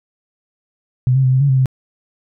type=tone with pitch steps; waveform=sine; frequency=126.7 / 133.5 / 129.1 / 130.7 / 141.4 / 132 / 130.6 Hz; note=B2 / C3 / C3 / C3 / C#3 / C3 / C3; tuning=+45 / +35 / -23 / -1 / +35 / +16 / -3 cents; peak=-10 dBFS; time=1.07-1.658 s; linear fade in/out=0 ms; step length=84 ms; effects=none